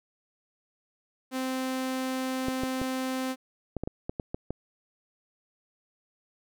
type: tone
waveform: sawtooth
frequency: 260 Hz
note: C4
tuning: 11 cents flat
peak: -25 dBFS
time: 1.31-3.36 s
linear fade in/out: 50 ms
type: clicks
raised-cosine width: 2 ms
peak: -18 dBFS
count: 10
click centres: 2.484 / 2.635 / 2.816 / 3.767 / 3.836 / 3.875 / 4.095 / 4.198 / 4.345 / 4.506 s
effects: none